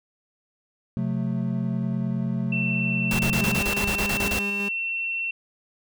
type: chord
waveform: triangle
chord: F# diminished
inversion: second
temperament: equal with one note detuned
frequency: 130.81 / 180.98 / 220 Hz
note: C3 / F#3 / A3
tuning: 0 / -38 / 0 cents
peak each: -26 dBFS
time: 0.97-3.59 s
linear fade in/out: 0 ms
type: tone with pitch glide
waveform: sine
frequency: 2688 to 2708 Hz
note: E7 to E7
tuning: +33 to +46 cents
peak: -25 dBFS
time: 2.52-5.31 s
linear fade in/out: 5 ms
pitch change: +13 cents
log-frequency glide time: 2.72-5.2 s
type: noise bursts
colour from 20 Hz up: pink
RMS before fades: -27 dBFS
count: 12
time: 3.11-4.391 s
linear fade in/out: 2 ms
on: 82 ms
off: 27 ms
type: tone with tremolo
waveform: 30% pulse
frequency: 201.6 Hz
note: G3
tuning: 49 cents sharp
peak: -26 dBFS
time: 3.4-4.69 s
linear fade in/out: 10 ms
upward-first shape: square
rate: 5 Hz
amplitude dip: 30%
effects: none